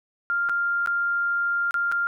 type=tone with dropouts; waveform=sine; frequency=1396.9 Hz; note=F6; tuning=in tune; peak=-21 dBFS; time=0.3-2.07 s; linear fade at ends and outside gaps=0 ms; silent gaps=0.489-0.495 / 0.861-0.873 / 1.709-1.742 / 1.916-1.922 s; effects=none